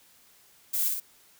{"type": "noise with echo", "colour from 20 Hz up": "violet", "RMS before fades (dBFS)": -28, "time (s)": [0.73, 0.89], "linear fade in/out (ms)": 10, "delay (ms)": 56, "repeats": 2, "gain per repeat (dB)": -3, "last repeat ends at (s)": 1.002, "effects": ["white hiss -59 dBFS RMS until 1.39 s"]}